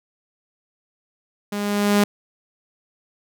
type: tone with level ramp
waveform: sawtooth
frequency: 204.8 Hz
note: G#3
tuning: 24 cents flat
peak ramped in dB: -21 to -9 dBFS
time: 1.52-2.04 s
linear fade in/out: 5 ms
effects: none